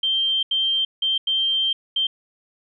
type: tone bursts at uneven times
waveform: sine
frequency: 3152 Hz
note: G7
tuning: 9 cents sharp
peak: -18 dBFS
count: 5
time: 0.03-0.43 / 0.51-0.85 / 1.02-1.18 / 1.27-1.73 / 1.96-2.07 s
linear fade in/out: 5 ms
effects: none